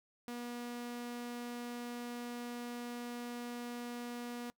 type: tone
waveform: sawtooth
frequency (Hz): 240.9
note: B3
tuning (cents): -43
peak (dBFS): -37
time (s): 0.28-4.5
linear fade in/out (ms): 0
effects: noise-tail reverb RT60 0.1 s tail -23 dB re dry